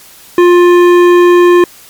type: tone with hard clipping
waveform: sine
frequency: 352.2 Hz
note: F4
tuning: 15 cents sharp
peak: -4 dBFS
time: 0.38-1.64 s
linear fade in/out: 2 ms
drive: 13 dB
effects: white hiss -37 dBFS RMS until 1.89 s + MP3 96 kbps